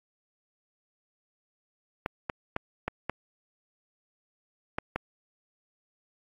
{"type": "clicks", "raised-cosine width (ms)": 0.5, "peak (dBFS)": -14, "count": 7, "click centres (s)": [2.061, 2.298, 2.564, 2.88, 3.096, 4.785, 4.96], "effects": ["AAC 32 kbps"]}